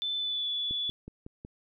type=tone with pitch glide; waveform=sine; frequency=3520 to 3438 Hz; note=A7 to A7; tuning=0 to -41 cents; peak=-29 dBFS; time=0.02-0.9 s; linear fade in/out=0 ms; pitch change=-41 cents; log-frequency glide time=0.16-0.49 s
type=click train; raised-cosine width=3 ms; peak=-29 dBFS; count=5; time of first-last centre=0.71-1.449 s; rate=5.41 Hz
effects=none